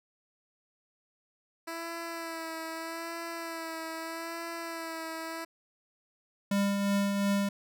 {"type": "tone with vibrato", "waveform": "10% pulse", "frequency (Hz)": 329.6, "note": "E4", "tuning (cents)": 0, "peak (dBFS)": -28, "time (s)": [1.67, 5.45], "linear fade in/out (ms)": 10, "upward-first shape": "sine", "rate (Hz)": 0.8, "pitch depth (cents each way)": 30}
{"type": "tone with tremolo", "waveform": "square", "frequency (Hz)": 200, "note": "G3", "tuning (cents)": 35, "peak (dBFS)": -25, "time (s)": [6.51, 7.49], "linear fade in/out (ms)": 5, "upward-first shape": "triangle", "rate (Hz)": 2.8, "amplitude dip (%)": 40}
{"effects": []}